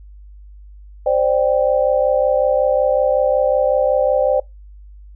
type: chord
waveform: sine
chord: C suspended second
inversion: none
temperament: just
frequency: 523.3 / 588.7 / 784.9 Hz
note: C5 / D5 / G5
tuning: 0 / +4 / +2 cents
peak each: -16 / -16 / -22 dBFS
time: 1.06-4.4 s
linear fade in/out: 5 ms
effects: noise-tail reverb RT60 0.2 s tail -24 dB re dry + added 50 Hz sine -37 dBFS peak until 5.15 s